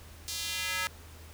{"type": "tone with high-pass filter sweep", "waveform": "square", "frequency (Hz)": 185, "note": "F#3", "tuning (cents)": 0, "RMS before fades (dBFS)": -34, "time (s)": [0.28, 0.87], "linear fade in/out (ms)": 0, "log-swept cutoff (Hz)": [4800, 1500], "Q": 1.4, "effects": ["added 80 Hz sine -49 dBFS peak until 1.33 s", "pink hiss -53 dBFS RMS until 1.33 s"]}